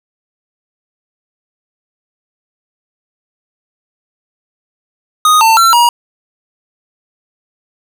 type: tone with pitch steps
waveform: square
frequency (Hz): 1243 / 896 / 1349 / 953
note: D#6 / A5 / E6 / A#5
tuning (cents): -2 / +31 / +40 / +38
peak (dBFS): -6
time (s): 5.25-5.89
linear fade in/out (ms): 2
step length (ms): 160
effects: none